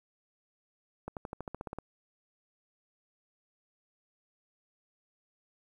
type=accelerating click train; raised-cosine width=1 ms; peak=-24 dBFS; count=11; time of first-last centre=1.08-1.786 s; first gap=88 ms; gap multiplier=0.95; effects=10-bit